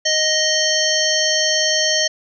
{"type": "harmonic tone with a mistuned harmonic", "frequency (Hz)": 622.3, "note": "D#5", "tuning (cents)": 0, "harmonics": [1, 3, 5, 7, 9, 10], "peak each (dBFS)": [-22, -22, -22, -22, -22, -22], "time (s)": [0.05, 2.08], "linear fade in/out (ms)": 10, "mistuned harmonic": 9, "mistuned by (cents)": -22, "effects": []}